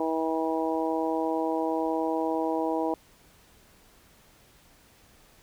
harmonic tone, 161 Hz, E3, 41 cents flat, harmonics 2 / 3 / 4 / 5 / 6, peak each -29 / -31 / -32 / -33 / -34 dBFS, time 0-2.94 s, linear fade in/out 2 ms, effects pink hiss -58 dBFS RMS until 5.42 s

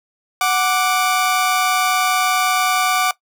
sawtooth tone pair together, 740 / 1174.7 Hz, F#5 / D6, 0 / 0 cents, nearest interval minor sixth, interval 800 cents, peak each -14 dBFS, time 0.41-3.11 s, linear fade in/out 2 ms, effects noise-tail reverb RT60 0.1 s tail -18 dB re dry

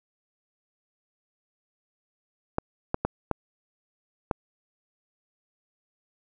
clicks, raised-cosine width 1 ms, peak -10 dBFS, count 5, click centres 2.584 / 2.944 / 3.05 / 3.313 / 4.312 s, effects none

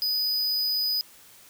square tone, 4978 Hz, D#8, in tune, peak -24 dBFS, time 0.02-1.01 s, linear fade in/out 0 ms, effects white hiss -52 dBFS RMS until 1.49 s

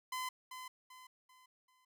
sawtooth tone with echo, 1021 Hz, C6, 43 cents flat, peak -34 dBFS, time 0.12-0.29 s, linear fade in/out 5 ms, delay 390 ms, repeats 4, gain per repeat -8 dB, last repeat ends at 1.85 s, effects none

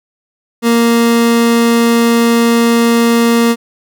30% pulse tone, 233.1 Hz, A#3, in tune, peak -5 dBFS, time 0.62-3.56 s, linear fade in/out 50 ms, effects none

